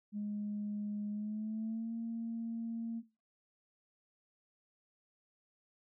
sine tone with pitch glide, 207.7 to 229.1 Hz, G#3 to A#3, 0 to -30 cents, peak -35 dBFS, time 0.12-3.03 s, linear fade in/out 50 ms, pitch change +170 cents, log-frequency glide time 1.11-1.94 s, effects noise-tail reverb RT60 0.3 s tail -19 dB re dry + tanh soft clip ceiling -31 dBFS

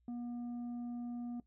triangle tone with tanh clipping, 240.4 Hz, B3, 46 cents flat, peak -40 dBFS, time 0.08-1.4 s, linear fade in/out 2 ms, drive 9 dB, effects noise-tail reverb RT60 0.1 s tail -17 dB re dry + added 60 Hz sine -70 dBFS peak until 1.46 s

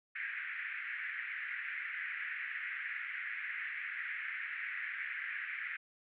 white band-pass noise, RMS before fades -41 dBFS, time 0.15-5.77 s, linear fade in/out 10 ms, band 1600 to 2200 Hz, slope 48 dB/octave, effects none

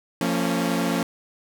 sawtooth chord, Bb minor, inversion second, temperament equal with one note detuned, 174.61 / 228 / 277.2 Hz, F3 / Bb3 / Db4, 0 / -38 / 0 cents, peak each -22 dBFS, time 0.21-1.03 s, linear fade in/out 2 ms, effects none

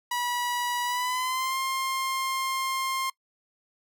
sawtooth tone with pitch glide, 972 to 1060 Hz, B5 to C6, -28 to +22 cents, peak -23 dBFS, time 0.11-3.1 s, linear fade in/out 5 ms, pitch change +150 cents, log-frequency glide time 0.84-1.57 s, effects noise-tail reverb RT60 0.1 s tail -23 dB re dry

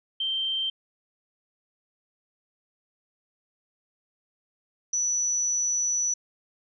sine tone pair in turn, 3136 / 5930 Hz, G7 / F#8, 0 / +3 cents, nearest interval major seventh, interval 1103 cents, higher second, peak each -25 / -23 dBFS, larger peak second, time 0.2-0.7 / 4.93-6.14 s, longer second, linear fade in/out 5 ms, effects none

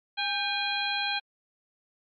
harmonic tone with a mistuned harmonic, 816 Hz, G#5, 31 cents flat, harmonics 1 / 2 / 3 / 4 / 5, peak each -33 / -33 / -33 / -33 / -33 dBFS, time 0.17-1.2 s, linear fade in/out 20 ms, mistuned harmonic 2, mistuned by -67 cents, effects MP3 48 kbps

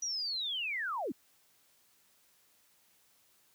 sine linear sweep, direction down, 5890 to 205 Hz, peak -33 dBFS, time 0.02-1.12 s, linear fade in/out 5 ms, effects white hiss -68 dBFS RMS until 3.54 s + high-pass 60 Hz 12 dB/octave

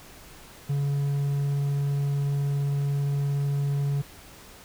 triangle tone, 141.4 Hz, C#3, 35 cents sharp, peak -21 dBFS, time 0.69-4.02 s, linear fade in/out 10 ms, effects pink hiss -48 dBFS RMS until 4.64 s

